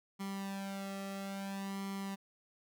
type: tone with flanger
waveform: sawtooth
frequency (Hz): 196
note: G3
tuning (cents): 0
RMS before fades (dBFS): -41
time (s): 0.19-2.16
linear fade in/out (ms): 20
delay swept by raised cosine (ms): 0.94 to 1.56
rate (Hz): 0.59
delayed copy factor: +0.8
effects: none